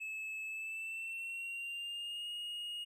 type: tone with pitch glide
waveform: triangle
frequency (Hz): 2600 to 2868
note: E7 to F7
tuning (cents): -24 to +45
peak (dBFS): -38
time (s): 0-2.85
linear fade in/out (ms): 20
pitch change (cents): +169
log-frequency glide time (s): 0.44-2.3
effects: none